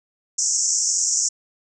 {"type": "band-pass noise", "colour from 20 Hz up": "white", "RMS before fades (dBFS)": -21, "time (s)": [0.38, 1.29], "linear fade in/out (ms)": 10, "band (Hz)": [5500, 7700], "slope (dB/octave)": 96, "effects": []}